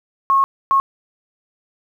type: tone bursts at uneven times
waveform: sine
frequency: 1089 Hz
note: C#6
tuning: 31 cents flat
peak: -11 dBFS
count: 2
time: 0.3-0.44 / 0.71-0.8 s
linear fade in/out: 0 ms
effects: 8-bit